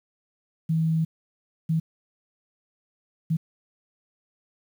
sine tone bursts at uneven times, 161.2 Hz, E3, 38 cents flat, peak -20 dBFS, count 3, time 0.69-1.05 / 1.69-1.8 / 3.3-3.37 s, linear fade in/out 10 ms, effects 9-bit

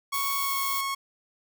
sawtooth tone with pitch glide, 1108.7 to 1097.2 Hz, C#6 to C#6, 0 to -18 cents, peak -24 dBFS, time 0.12-0.95 s, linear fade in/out 10 ms, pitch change -18 cents, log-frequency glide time 0.38-0.55 s
violet noise, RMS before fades -32 dBFS, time 0.14-0.81 s, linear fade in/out 2 ms
effects none

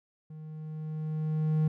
triangle tone with level ramp, 155.56 Hz, D#3, in tune, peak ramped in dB -40 to -20 dBFS, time 0.3-1.68 s, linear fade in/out 5 ms, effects none

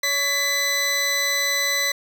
20% pulse tone pair together, 562.2 / 2000 Hz, C#5 / B6, +24 / +21 cents, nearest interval octave + minor seventh, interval 2197 cents, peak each -24 / -15 dBFS, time 0.03-1.92 s, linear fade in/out 5 ms, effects none

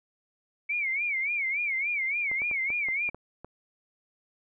sine tone with vibrato, 2248 Hz, C#7, 24 cents sharp, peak -26 dBFS, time 0.69-3.1 s, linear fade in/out 10 ms, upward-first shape sine, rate 3.5 Hz, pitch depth 140 cents each way
clicks, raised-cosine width 1 ms, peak -28 dBFS, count 8, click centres 2.315 / 2.419 / 2.513 / 2.703 / 2.886 / 3.09 / 3.146 / 3.446 s
effects none

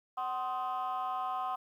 sine chord, C diminished, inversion second, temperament just, 753.5 / 1046.5 / 1255.8 Hz, Gb5 / C6 / Eb6, +31 / 0 / +16 cents, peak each -34 / -35 / -37 dBFS, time 0.17-1.56 s, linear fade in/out 10 ms, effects tanh soft clip ceiling -28 dBFS + 11-bit

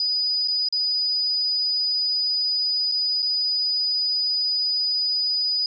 sine tone with dropouts, 4957 Hz, D#8, 7 cents flat, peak -20 dBFS, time 0-5.66 s, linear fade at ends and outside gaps 2 ms, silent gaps 0.476-0.482 / 0.687-0.725 / 2.916-2.92 / 3.222-3.226 s, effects none

